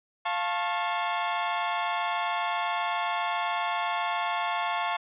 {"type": "chord", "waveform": "sawtooth", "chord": "F augmented", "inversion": "none", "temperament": "equal with one note detuned", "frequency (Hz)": [698.5, 880, 1087.8], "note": ["F5", "A5", "C#6"], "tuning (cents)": [0, 0, -33], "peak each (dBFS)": -27, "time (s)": [0.25, 4.97], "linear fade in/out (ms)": 10, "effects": ["resampled to 8000 Hz"]}